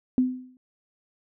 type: tone with exponential decay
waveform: sine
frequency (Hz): 254.3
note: C4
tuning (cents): -49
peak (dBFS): -15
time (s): 0.18-0.57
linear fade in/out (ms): 1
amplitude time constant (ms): 83
effects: none